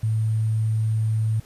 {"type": "tone with sample-and-hold", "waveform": "sine", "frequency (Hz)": 110, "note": "A2", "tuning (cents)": 0, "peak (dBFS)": -19, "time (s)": [0.03, 1.4], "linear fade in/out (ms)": 5, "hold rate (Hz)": 8820, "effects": ["pink hiss -52 dBFS RMS until 1.45 s", "resampled to 32000 Hz"]}